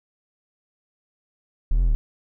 triangle linear two-way sweep, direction up then down, 33.09 to 45.51 to 33.09 Hz, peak -14 dBFS, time 1.71-1.95 s, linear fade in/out 0 ms, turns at 1.83 s, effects none

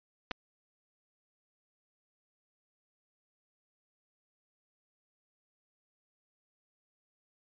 clicks, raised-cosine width 0.3 ms, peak -19 dBFS, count 2, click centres 0.311 / 0.315 s, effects resampled to 11025 Hz

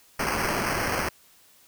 white noise with sample-and-hold, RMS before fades -27 dBFS, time 0.19-1.09 s, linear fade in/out 5 ms, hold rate 3675 Hz, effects white hiss -57 dBFS RMS until 1.67 s

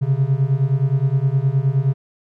triangle beating tone pair, 130.81 / 140.41 Hz, C3 / C#3, 0 / +23 cents, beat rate 9.6 Hz, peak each -16 dBFS, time 0.01-1.94 s, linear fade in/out 20 ms, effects none

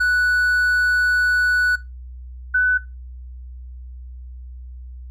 triangle / sine tone pair in turn, 1480 / 1498.1 Hz, F#6 / F#6, 0 / +21 cents, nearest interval unison, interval 21 cents, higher second, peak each -13 dBFS, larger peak neither, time 0-1.76 / 2.54-2.78 s, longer first, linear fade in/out 10 ms, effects noise-tail reverb RT60 0.2 s tail -17 dB re dry + added 62 Hz sine -33 dBFS peak until 5.1 s

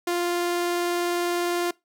sawtooth tone with vibrato, 349.2 Hz, F4, in tune, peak -19 dBFS, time 0.07-1.71 s, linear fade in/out 5 ms, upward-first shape sine, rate 20 Hz, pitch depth 9 cents each way, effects noise-tail reverb RT60 0.2 s tail -22 dB re dry

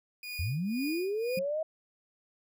30% pulse tone with tremolo, 2454 Hz, D#7, 25 cents flat, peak -34 dBFS, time 0.23-1.39 s, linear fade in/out 2 ms, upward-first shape sine, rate 1.9 Hz, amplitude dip 90%
sine linear sweep, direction up, 73.42 to 645 Hz, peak -29 dBFS, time 0.39-1.63 s, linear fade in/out 5 ms
sine tone with exponential decay, 185 Hz, F#3, in tune, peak -31 dBFS, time 1.37-1.47 s, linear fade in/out 5 ms, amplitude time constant 20 ms
effects none

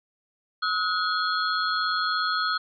sine tone cluster, 1281 / 1458 / 3355 / 4241 Hz, E6 / F#6 / G#7 / C8, -50 / -26 / +17 / +23 cents, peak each -26 / -28 / -34 / -30 dBFS, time 0.62-2.58 s, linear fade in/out 10 ms, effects none

